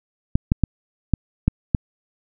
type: clicks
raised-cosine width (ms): 5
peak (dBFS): -3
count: 6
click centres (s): 0.355 / 0.519 / 0.637 / 1.137 / 1.48 / 1.748
effects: none